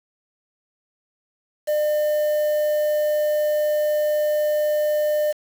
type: tone with quantisation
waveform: triangle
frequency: 602 Hz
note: D5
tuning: 43 cents sharp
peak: -16 dBFS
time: 1.67-5.33 s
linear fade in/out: 20 ms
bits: 6
effects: none